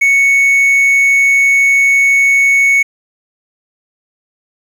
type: tone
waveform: triangle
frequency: 2217 Hz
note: C#7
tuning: in tune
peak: -5 dBFS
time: 0.01-2.83 s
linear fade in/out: 10 ms
effects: 7-bit